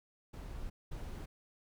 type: noise bursts at uneven times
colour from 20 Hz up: brown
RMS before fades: -43 dBFS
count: 2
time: 0.33-0.7 / 0.91-1.26 s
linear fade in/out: 10 ms
effects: none